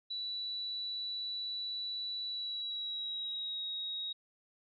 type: tone with pitch glide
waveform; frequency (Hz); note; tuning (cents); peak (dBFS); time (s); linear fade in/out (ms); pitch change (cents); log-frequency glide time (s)
sine; 3948 to 3785; B7 to A#7; -1 to +26; -36; 0.1-4.13; 10; -73; 2.26-3.64
effects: none

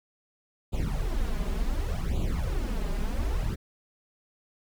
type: noise with flanger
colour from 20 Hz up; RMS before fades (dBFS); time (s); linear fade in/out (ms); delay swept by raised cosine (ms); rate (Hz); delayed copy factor
brown; -28; 0.72-3.56; 20; 0.27 to 4.97; 0.68; +0.9
effects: none

